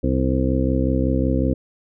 harmonic tone, 65.41 Hz, C2, in tune, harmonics 1 / 2 / 3 / 4 / 5 / 7 / 8, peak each -22 / -24 / -27 / -22 / -26 / -29 / -27 dBFS, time 0.03-1.54 s, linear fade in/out 10 ms, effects none

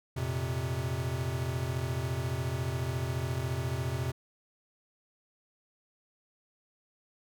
square chord, F suspended fourth, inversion none, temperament equal, 87.31 / 116.54 / 130.81 Hz, F2 / Bb2 / C3, 0 / 0 / 0 cents, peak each -37 / -37 / -34 dBFS, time 0.16-4.12 s, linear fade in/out 10 ms, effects none

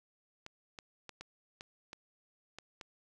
clicks, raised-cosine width 0.2 ms, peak -28 dBFS, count 8, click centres 0.464 / 0.788 / 1.093 / 1.21 / 1.609 / 1.931 / 2.586 / 2.812 s, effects none

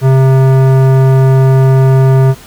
sine tone with tanh clipping, 132.7 Hz, C3, 25 cents sharp, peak -6 dBFS, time 0.01-2.35 s, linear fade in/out 50 ms, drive 17 dB, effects pink hiss -35 dBFS RMS until 2.46 s

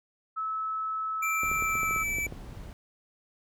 sine tone, 1300 Hz, E6, 24 cents flat, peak -29 dBFS, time 0.36-2.04 s, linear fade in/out 20 ms
square tone with pitch glide, 2349 to 2313 Hz, D7 to D7, 0 to -27 cents, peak -29 dBFS, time 1.22-2.27 s, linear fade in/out 10 ms, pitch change -27 cents, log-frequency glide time 1.54-2.07 s
brown noise, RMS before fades -42 dBFS, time 1.43-2.73 s, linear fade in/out 0 ms
clicks, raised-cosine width 2 ms, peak -25 dBFS, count 10, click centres 1.434 / 1.515 / 1.624 / 1.754 / 1.832 / 1.91 / 1.962 / 2.185 / 2.267 / 2.324 s
effects none

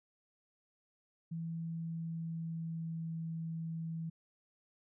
sine tone with pitch glide, 165 to 163.39 Hz, E3 to E3, +2 to -15 cents, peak -37 dBFS, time 1.31-4.1 s, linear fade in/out 10 ms, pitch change -17 cents, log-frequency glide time 1.68-3.22 s, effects none

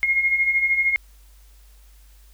sine beating tone pair, 2136 / 2149 Hz, C7 / C7, +35 / +46 cents, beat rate 13 Hz, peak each -25 / -18 dBFS, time 0.03-0.96 s, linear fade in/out 0 ms, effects added 50 Hz sine -47 dBFS peak until 2.33 s + white hiss -58 dBFS RMS until 2.33 s

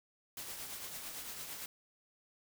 white noise with tremolo, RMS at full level -43 dBFS, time 0.37-1.66 s, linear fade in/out 2 ms, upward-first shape triangle, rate 8.9 Hz, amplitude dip 45%, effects none

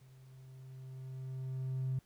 triangle tone with level ramp, 130.81 Hz, C3, in tune, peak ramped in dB -55 to -28 dBFS, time 0.01-1.99 s, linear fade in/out 5 ms, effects tanh soft clip ceiling -29 dBFS + pink hiss -70 dBFS RMS until 2.05 s

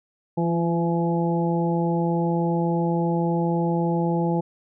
harmonic tone with a mistuned harmonic, 168.8 Hz, E3, 41 cents sharp, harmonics 1 / 2 / 3 / 4 / 5, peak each -22 / -26 / -29 / -34 / -29 dBFS, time 0.37-4.41 s, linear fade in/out 10 ms, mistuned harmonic 2, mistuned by +18 cents, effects none

